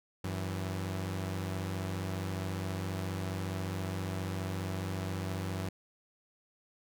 sawtooth tone pair together, 94.67 / 164.81 Hz, F#2 / E3, +40 / 0 cents, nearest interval minor seventh, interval 960 cents, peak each -31 / -36 dBFS, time 0.24-5.69 s, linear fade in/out 5 ms, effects none

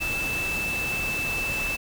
sine tone in noise, 2637 Hz, E7, in tune, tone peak -26 dBFS, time 0-1.77 s, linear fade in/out 20 ms, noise pink, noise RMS -33 dBFS, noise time 0-1.77 s, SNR +4 dB, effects none

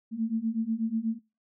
sine beating tone pair, 220 / 228.2 Hz, A3 / A#3, 0 / -37 cents, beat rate 8.2 Hz, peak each -31 / -28 dBFS, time 0.11-1.19 s, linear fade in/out 50 ms, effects noise-tail reverb RT60 0.3 s tail -21 dB re dry

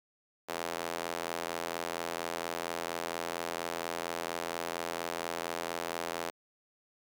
sawtooth tone with high-pass filter, 84.3 Hz, E2, 39 cents sharp, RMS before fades -37 dBFS, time 0.48-6.31 s, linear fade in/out 20 ms, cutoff 540 Hz, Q 1, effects none

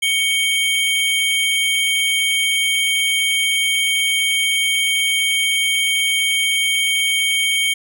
square tone pair together, 2233 / 3158 Hz, C#7 / G7, +12 / +12 cents, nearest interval tritone, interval 600 cents, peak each -19 dBFS, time 0.02-7.74 s, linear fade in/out 10 ms, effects none

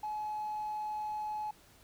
sine tone with hard clipping, 850 Hz, G#5, 40 cents sharp, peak -35 dBFS, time 0.03-1.51 s, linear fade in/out 5 ms, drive 1 dB, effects pink hiss -61 dBFS RMS until 1.83 s

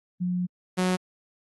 sine / sawtooth tone pair in turn, 179.5 / 183.48 Hz, F3 / F#3, +48 / -14 cents, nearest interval unison, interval 38 cents, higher second, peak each -24 / -18 dBFS, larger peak second, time 0.2-0.47 / 0.77-0.97 s, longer first, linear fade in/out 20 ms, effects AAC 32 kbps

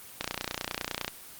click train, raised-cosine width 0.2 ms, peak -12 dBFS, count 27, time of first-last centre 0.21-1.08 s, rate 29.9 Hz, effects white hiss -47 dBFS RMS until 1.39 s + Opus 24 kbps

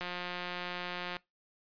click train, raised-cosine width 0.3 ms, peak -22 dBFS, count 207, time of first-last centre 0.01-1.167 s, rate 178 Hz, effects noise-tail reverb RT60 0.2 s tail -23 dB re dry + resampled to 11025 Hz

